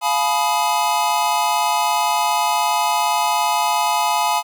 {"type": "chord", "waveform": "square", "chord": "F half-diminished seventh", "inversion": "none", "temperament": "equal with one note detuned", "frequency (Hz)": [698.5, 850.5, 987.8, 1244.5], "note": ["F5", "Ab5", "Cb6", "Eb6"], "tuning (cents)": [0, 41, 0, 0], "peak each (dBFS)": [-25, -20, -22, -26], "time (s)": [0.01, 4.43], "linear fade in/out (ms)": 50, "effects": []}